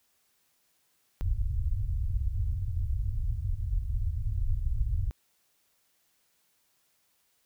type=low-pass noise; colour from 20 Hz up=pink; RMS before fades=-29 dBFS; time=1.21-5.11 s; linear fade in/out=0 ms; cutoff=110 Hz; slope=48 dB/octave; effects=white hiss -71 dBFS RMS until 7.45 s